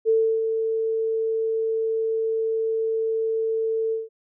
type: tone with ADSR envelope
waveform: sine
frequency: 446.4 Hz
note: A4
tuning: 25 cents sharp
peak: -15 dBFS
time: 0.05-4.09 s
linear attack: 38 ms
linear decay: 320 ms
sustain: -6 dB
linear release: 170 ms
effects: none